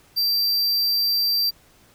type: tone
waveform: square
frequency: 4699 Hz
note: D8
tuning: in tune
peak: -19 dBFS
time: 0.16-1.51 s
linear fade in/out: 20 ms
effects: pink hiss -55 dBFS RMS until 1.94 s